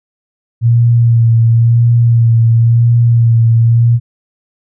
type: tone with vibrato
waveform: sine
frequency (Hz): 116.54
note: A#2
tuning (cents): 0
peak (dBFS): -5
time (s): 0.61-4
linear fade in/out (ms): 50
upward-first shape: sine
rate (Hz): 0.96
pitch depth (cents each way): 27
effects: none